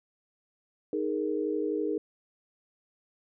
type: chord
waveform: sine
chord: D# suspended fourth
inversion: none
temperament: just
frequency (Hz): 311.1 / 414.8 / 466.7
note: D#4 / G#4 / A#4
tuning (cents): 0 / -2 / +2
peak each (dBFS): -31 / -31 / -33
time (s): 0.93-1.98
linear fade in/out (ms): 2
effects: none